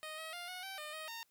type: tone with pitch steps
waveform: 10% pulse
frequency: 622 / 638 / 702 / 730 / 773 / 606 / 627 / 919 Hz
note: D#5 / D#5 / F5 / F#5 / G5 / D#5 / D#5 / A#5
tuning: -1 / +43 / +9 / -24 / -24 / -46 / +13 / -25 cents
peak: -35 dBFS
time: 0.03-1.23 s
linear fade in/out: 0 ms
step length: 150 ms
effects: white hiss -75 dBFS RMS until 1.3 s